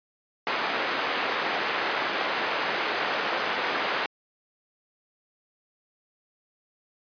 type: band-pass noise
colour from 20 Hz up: white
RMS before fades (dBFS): -28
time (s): 0.47-4.06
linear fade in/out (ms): 0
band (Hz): 350 to 2000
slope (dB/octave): 12
effects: resampled to 11025 Hz